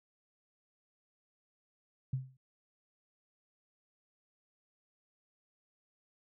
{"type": "tone with exponential decay", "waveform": "sine", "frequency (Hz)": 130.81, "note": "C3", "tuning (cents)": 0, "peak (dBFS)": -28, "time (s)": [2.13, 2.37], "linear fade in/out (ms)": 5, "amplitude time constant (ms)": 52, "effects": []}